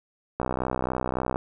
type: click train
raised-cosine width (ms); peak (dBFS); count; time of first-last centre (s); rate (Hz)
1; -12; 62; 0.4-1.359; 63.6
effects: none